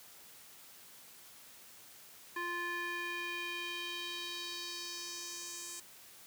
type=tone with band-pass filter sweep; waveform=square; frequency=348.2 Hz; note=F4; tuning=5 cents flat; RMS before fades=-41 dBFS; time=2.36-5.8 s; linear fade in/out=5 ms; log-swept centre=1500 to 7800 Hz; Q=2.3; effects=white hiss -56 dBFS RMS until 6.26 s + high-pass 80 Hz 12 dB/octave